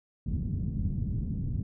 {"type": "low-pass noise", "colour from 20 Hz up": "white", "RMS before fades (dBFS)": -31, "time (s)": [0.26, 1.63], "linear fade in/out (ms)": 5, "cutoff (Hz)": 180, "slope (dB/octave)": 24, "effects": []}